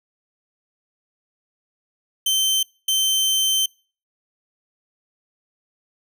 sawtooth tone bursts at uneven times, 3100 Hz, G7, 20 cents flat, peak -14 dBFS, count 2, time 2.26-2.63 / 2.88-3.66 s, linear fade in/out 5 ms, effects noise-tail reverb RT60 0.4 s tail -26 dB re dry

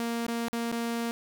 sawtooth tone with dropouts, 233.1 Hz, A#3, in tune, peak -25 dBFS, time 0-1.11 s, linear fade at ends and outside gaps 0 ms, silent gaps 0.266-0.282 / 0.483-0.53 / 0.717-0.724 s, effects none

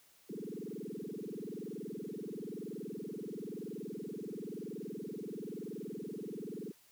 sine tone with frequency modulation, 314.8 Hz, D#4, 20 cents sharp, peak -40 dBFS, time 0.29-6.72 s, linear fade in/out 10 ms, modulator 21 Hz, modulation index 6.7, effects white hiss -65 dBFS RMS until 6.91 s

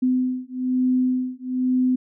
sine beating tone pair, 253.9 / 255 Hz, B3 / C4, +48 / -44 cents, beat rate 1.1 Hz, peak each -22 dBFS, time 0.02-1.96 s, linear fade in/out 10 ms, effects none

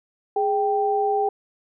sine tone pair together, 415.3 / 784 Hz, G#4 / G5, 0 / 0 cents, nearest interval major seventh, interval 1100 cents, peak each -22 / -21 dBFS, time 0.36-1.29 s, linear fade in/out 5 ms, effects none

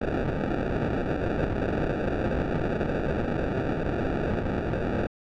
white noise with sample-and-hold, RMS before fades -27 dBFS, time 0.01-5.07 s, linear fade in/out 10 ms, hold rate 1050 Hz, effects low-pass 2000 Hz 12 dB/octave

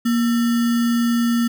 sine tone with sample-and-hold, 235.5 Hz, A#3, 18 cents sharp, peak -15 dBFS, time 0.05-1.48 s, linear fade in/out 10 ms, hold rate 1575 Hz, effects none

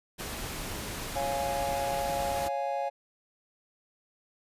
pink noise, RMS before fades -37 dBFS, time 0.18-2.49 s, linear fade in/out 20 ms
triangle chord, Db major, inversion none, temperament equal, 554.4 / 698.5 / 830.6 Hz, Db5 / F5 / Ab5, 0 / 0 / 0 cents, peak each -31 / -32 / -31 dBFS, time 1.15-2.9 s, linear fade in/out 20 ms
effects resampled to 32000 Hz

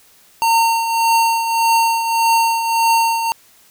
square tone with tremolo, 914 Hz, A#5, 34 cents flat, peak -11 dBFS, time 0.42-3.32 s, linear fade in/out 0 ms, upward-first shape triangle, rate 1.7 Hz, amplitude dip 60%, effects white hiss -50 dBFS RMS until 3.7 s

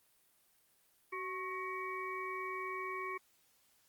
harmonic tone with a mistuned harmonic, 376.7 Hz, F#4, 31 cents sharp, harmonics 1 / 3 / 5 / 6, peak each -44 / -41 / -49 / -44 dBFS, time 1.12-3.18 s, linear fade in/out 10 ms, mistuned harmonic 3, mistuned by -49 cents, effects white hiss -71 dBFS RMS until 3.88 s + Opus 32 kbps

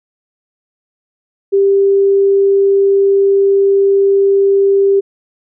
sine tone, 394.7 Hz, G4, 12 cents sharp, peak -7 dBFS, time 1.52-5.01 s, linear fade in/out 20 ms, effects none

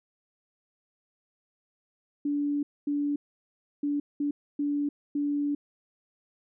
sine tone bursts at uneven times, 289.2 Hz, D4, 27 cents flat, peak -25 dBFS, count 6, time 2.25-2.63 / 2.87-3.16 / 3.83-4 / 4.2-4.31 / 4.59-4.89 / 5.15-5.55 s, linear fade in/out 5 ms, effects none

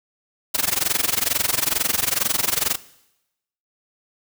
white noise with amplitude modulation, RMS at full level -18 dBFS, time 0.54-2.76 s, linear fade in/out 10 ms, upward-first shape sine, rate 22.2 Hz, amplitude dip 95%, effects noise-tail reverb RT60 0.9 s tail -19 dB re dry

